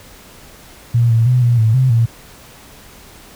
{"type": "tone with pitch steps", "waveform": "sine", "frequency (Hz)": [118.2, 114.1, 125.4, 119.8, 110.9, 130.1, 115.6], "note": ["A#2", "A#2", "B2", "A#2", "A2", "C3", "A#2"], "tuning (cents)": [24, -37, 27, 48, 14, -9, -14], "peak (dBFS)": -9, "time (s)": [0.94, 2.06], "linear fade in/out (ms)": 10, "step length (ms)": 160, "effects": ["pink hiss -41 dBFS RMS until 3.35 s"]}